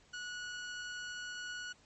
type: tone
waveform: sawtooth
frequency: 1464 Hz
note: F#6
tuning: 19 cents flat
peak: -37 dBFS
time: 0.13-1.73 s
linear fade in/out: 10 ms
effects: pink hiss -65 dBFS RMS until 1.85 s + MP3 32 kbps